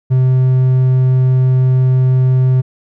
triangle tone, 129 Hz, C3, 24 cents flat, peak -6 dBFS, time 0.1-2.62 s, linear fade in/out 20 ms, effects none

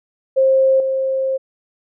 sine tone with level steps, 531 Hz, C5, 25 cents sharp, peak -10 / -16 dBFS, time 0.36-1.38 s, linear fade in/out 20 ms, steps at 0.8 s, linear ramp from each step 2 ms, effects none

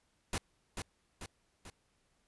pink noise with echo, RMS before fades -35 dBFS, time 0.33-0.38 s, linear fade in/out 2 ms, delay 440 ms, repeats 3, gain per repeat -5 dB, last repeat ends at 1.7 s, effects pink hiss -75 dBFS RMS until 2.27 s + resampled to 24000 Hz

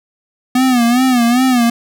square tone with vibrato, 246.9 Hz, B3, in tune, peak -10 dBFS, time 0.55-1.7 s, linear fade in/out 5 ms, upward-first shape sine, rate 2.5 Hz, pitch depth 100 cents each way, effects none

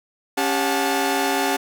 sawtooth tone cluster, 276 / 396.3 / 724 / 873 Hz, C#4 / G4 / F#5 / A5, -7 / +19 / -38 / -14 cents, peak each -21 dBFS, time 0.37-1.57 s, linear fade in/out 10 ms, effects none

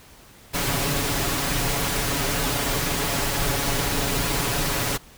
pink noise with comb filter, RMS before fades -24 dBFS, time 0.53-4.98 s, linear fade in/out 20 ms, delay 7.1 ms, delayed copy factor +0.65, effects pink hiss -49 dBFS RMS until 5.17 s

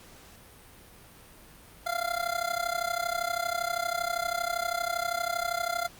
25% pulse tone with amplitude modulation, 692 Hz, F5, 16 cents flat, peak -21 dBFS, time 1.86-5.88 s, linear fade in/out 10 ms, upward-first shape sine, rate 32.6 Hz, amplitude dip 85%, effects pink hiss -52 dBFS RMS until 5.99 s + Opus 48 kbps

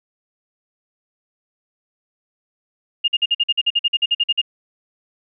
sine tone bursts, 2832 Hz, F7, 23 cents sharp, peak -13 dBFS, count 16, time 3.04-4.416 s, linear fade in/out 10 ms, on 41 ms, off 48 ms, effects none

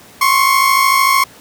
30% pulse tone pair together, 1055.3 / 1108.7 Hz, C6 / C#6, +14 / 0 cents, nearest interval minor second, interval 86 cents, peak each -10 dBFS, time 0.21-1.24 s, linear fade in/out 5 ms, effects pink hiss -41 dBFS RMS until 1.4 s + high-pass 100 Hz 12 dB/octave

